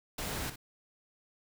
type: noise with echo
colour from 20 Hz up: pink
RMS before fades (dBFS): -37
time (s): 0.18-0.5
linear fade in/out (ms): 5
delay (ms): 59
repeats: 1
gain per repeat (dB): -10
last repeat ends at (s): 0.559
effects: none